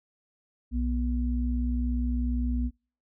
sine tone pair together, 61 / 244 Hz, B1 / B3, -21 / -21 cents, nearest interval 2 octaves, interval 2400 cents, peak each -26 / -30 dBFS, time 0.71-2.71 s, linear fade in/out 50 ms, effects noise-tail reverb RT60 0.4 s tail -26 dB re dry

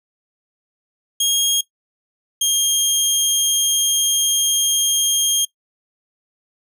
20% pulse tone pair in turn, 3260 / 3224 Hz, G#7 / G7, -33 / +48 cents, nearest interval unison, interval 19 cents, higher first, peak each -10 dBFS, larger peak neither, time 1.2-1.61 / 2.41-5.45 s, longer second, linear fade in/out 5 ms, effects noise-tail reverb RT60 0.1 s tail -19 dB re dry

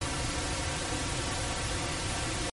pink noise with comb filter, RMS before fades -32 dBFS, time 0.01-2.5 s, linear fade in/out 5 ms, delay 4.8 ms, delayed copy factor -0.7, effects MP3 48 kbps

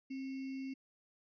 sine tone with sample-and-hold, 266.4 Hz, C4, 31 cents sharp, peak -39 dBFS, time 0.1-0.74 s, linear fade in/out 10 ms, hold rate 2450 Hz, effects resampled to 11025 Hz

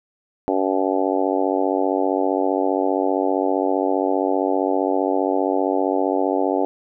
harmonic tone, 95.2 Hz, F#2, 50 cents sharp, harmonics 3 / 4 / 5 / 6 / 7 / 8 / 9, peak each -23 / -24 / -25 / -26 / -26 / -27 / -28 dBFS, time 0.48-6.65 s, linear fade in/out 0 ms, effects none

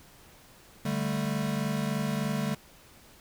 square chord, D suspended fourth, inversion none, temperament equal with one note detuned, 146.83 / 196.68 / 220 Hz, D3 / G3 / A3, 0 / +6 / 0 cents, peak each -33 dBFS, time 0.85-2.55 s, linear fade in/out 5 ms, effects pink hiss -55 dBFS RMS until 3.2 s

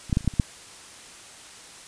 clicks, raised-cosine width 5 ms, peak -26 / -9 / -8 / -30 / -25 / -8 / -26 / -6 dBFS, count 8, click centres 0.097 / 0.128 / 0.171 / 0.208 / 0.246 / 0.277 / 0.338 / 0.398 s, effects white hiss -45 dBFS RMS until 1.87 s + resampled to 22050 Hz

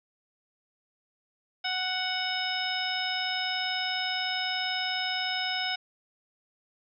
harmonic tone, 741 Hz, F#5, 2 cents sharp, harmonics 1 / 2 / 3 / 4 / 5 / 7, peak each -35 / -35 / -35 / -35 / -35 / -35 dBFS, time 1.64-5.76 s, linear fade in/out 10 ms, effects none

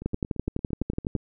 two click trains, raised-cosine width 3 ms, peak -24 / -13 dBFS, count 11 / 14, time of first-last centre 0.02-1.163 / 0.06-1.152 s, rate 8.75 / 11.9 Hz, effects none

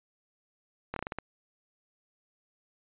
slowing click train, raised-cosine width 0.5 ms, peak -19 dBFS, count 7, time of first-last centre 0.94-1.186 s, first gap 23 ms, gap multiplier 1.23, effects resampled to 8000 Hz

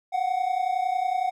triangle tone pair together, 720.1 / 751 Hz, F#5 / F#5, -47 / +26 cents, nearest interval minor second, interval 73 cents, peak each -25 / -23 dBFS, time 0.12-1.31 s, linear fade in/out 20 ms, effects none

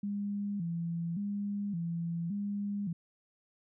sine tone with vibrato, 185 Hz, F#3, in tune, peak -32 dBFS, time 0.03-2.93 s, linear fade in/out 5 ms, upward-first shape square, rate 0.88 Hz, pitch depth 160 cents each way, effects none

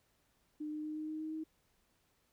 sine tone with pitch steps, 302.6 / 304.7 / 306.8 / 309 / 311.1 / 313.3 / 315.5 Hz, D#4 / D#4 / D#4 / D#4 / D#4 / D#4 / D#4, -48 / -36 / -24 / -12 / 0 / +12 / +24 cents, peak -38 dBFS, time 0.6-1.44 s, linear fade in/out 10 ms, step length 120 ms, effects pink hiss -75 dBFS RMS until 2.32 s

